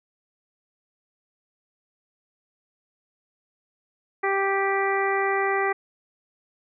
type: harmonic tone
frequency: 392 Hz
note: G4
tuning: in tune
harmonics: 1 / 2 / 3 / 4 / 5 / 6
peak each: -25 / -27 / -29 / -33 / -27 / -36 dBFS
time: 4.23-5.73 s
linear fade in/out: 10 ms
effects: none